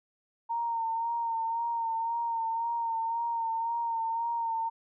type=tone with vibrato; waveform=sine; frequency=920 Hz; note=A#5; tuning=23 cents flat; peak=-28 dBFS; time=0.49-4.7 s; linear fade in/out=20 ms; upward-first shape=sine; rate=1.9 Hz; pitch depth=31 cents each way; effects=none